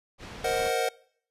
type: low-pass noise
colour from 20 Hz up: pink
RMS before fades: -42 dBFS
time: 0.18-0.72 s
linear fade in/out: 50 ms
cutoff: 4600 Hz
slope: 12 dB/octave
type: chord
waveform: square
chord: C half-diminished seventh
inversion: third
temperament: equal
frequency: 466.2 / 523.3 / 622.3 / 740 Hz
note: Bb4 / C5 / Eb5 / Gb5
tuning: 0 / 0 / 0 / 0 cents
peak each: -30 / -32 / -34 / -30 dBFS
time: 0.44-0.89 s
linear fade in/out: 5 ms
effects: noise-tail reverb RT60 0.6 s tail -23 dB re dry + resampled to 32000 Hz